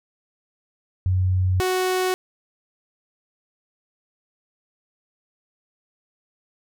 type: tone pair in turn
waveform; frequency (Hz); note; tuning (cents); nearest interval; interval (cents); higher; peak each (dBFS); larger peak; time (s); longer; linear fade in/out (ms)
sine / sawtooth; 92.5 / 370; F#2 / F#4; 0 / 0; 2 octaves; 2400; second; -17 / -16; second; 1.06-1.6 / 1.6-2.14; neither; 0
effects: none